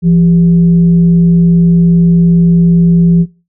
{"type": "tone with frequency modulation", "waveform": "sine", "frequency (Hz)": 171.2, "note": "F3", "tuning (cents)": -34, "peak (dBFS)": -4, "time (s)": [0.02, 3.26], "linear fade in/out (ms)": 50, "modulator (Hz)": 225, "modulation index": 0.23, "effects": ["noise-tail reverb RT60 0.3 s tail -20 dB re dry"]}